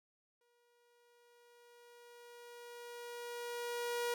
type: tone with exponential growth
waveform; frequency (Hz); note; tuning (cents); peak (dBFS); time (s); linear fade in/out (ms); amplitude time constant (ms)
sawtooth; 478.8; A#4; +46; -30; 0.41-4.14; 2; 810
effects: none